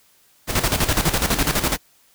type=noise with tremolo; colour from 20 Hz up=pink; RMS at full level=-18 dBFS; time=0.47-1.78 s; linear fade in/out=50 ms; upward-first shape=square; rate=12 Hz; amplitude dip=65%; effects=white hiss -57 dBFS RMS until 2.14 s